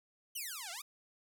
5% pulse exponential two-way sweep, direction down then up, 3136 to 659.3 to 1279 Hz, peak -30 dBFS, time 0.35-0.82 s, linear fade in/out 10 ms, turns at 0.71 s, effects none

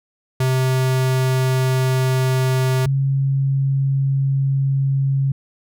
square / sine tone pair in turn, 130 / 136.48 Hz, C3 / C#3, -11 / -27 cents, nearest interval minor second, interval 84 cents, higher second, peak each -16 / -15 dBFS, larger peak second, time 0.4-2.86 / 2.86-5.32 s, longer neither, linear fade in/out 5 ms, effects none

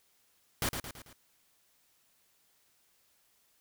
pink noise with echo, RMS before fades -31 dBFS, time 0.62-0.69 s, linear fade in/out 2 ms, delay 110 ms, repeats 4, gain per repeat -6 dB, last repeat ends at 1.13 s, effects white hiss -70 dBFS RMS until 3.6 s

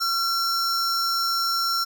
square tone pair together, 1362 / 5442 Hz, F6 / F8, -44 / -46 cents, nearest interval 2 octaves, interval 2398 cents, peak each -25 dBFS, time 0-1.85 s, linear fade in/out 20 ms, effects 10-bit

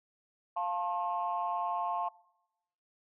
sine chord, F major, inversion none, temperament equal with one note detuned, 698.5 / 880 / 1072.2 Hz, F5 / A5 / C6, 0 / 0 / +42 cents, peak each -34 dBFS, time 0.56-2.09 s, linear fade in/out 10 ms, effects noise-tail reverb RT60 0.9 s tail -23 dB re dry + tanh soft clip ceiling -23 dBFS

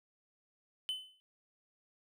triangle tone with exponential decay, 3033 Hz, F#7, 42 cents sharp, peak -30 dBFS, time 0.89-1.2 s, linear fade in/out 0 ms, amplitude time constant 67 ms, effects none

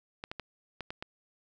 clicks, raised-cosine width 0.3 ms, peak -22 dBFS, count 6, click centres 0.239 / 0.315 / 0.397 / 0.807 / 0.905 / 1.025 s, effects none

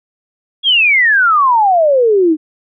sine exponential sweep, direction down, 3373 to 299.6 Hz, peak -7 dBFS, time 0.63-2.37 s, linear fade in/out 50 ms, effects none

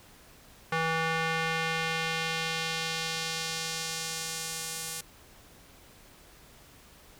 square tone with band-pass filter sweep, 162.6 Hz, E3, 23 cents flat, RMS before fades -32 dBFS, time 0.72-5.01 s, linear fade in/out 5 ms, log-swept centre 1500 to 9500 Hz, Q 0.98, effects pink hiss -55 dBFS RMS until 7.19 s

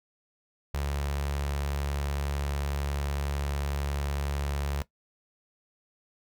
sawtooth tone with notch filter, 71 Hz, C#2, 42 cents sharp, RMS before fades -31 dBFS, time 0.74-4.82 s, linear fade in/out 0 ms, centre 260 Hz, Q 1.3, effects noise-tail reverb RT60 0.1 s tail -17 dB re dry

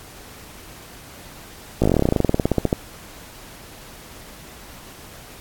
slowing click train, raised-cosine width 2 ms, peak -3 dBFS, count 24, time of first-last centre 1.82-2.728 s, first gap 17 ms, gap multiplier 1.07, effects pink hiss -42 dBFS RMS until 5.4 s + AAC 64 kbps

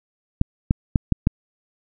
clicks, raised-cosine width 5 ms, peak -3 dBFS, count 5, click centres 0.414 / 0.709 / 0.958 / 1.123 / 1.271 s, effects none

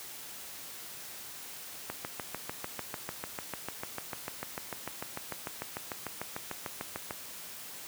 click train, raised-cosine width 0.5 ms, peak -20 dBFS, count 36, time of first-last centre 1.9-7.108 s, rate 6.72 Hz, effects white hiss -45 dBFS RMS until 7.87 s + high-pass 80 Hz 12 dB/octave

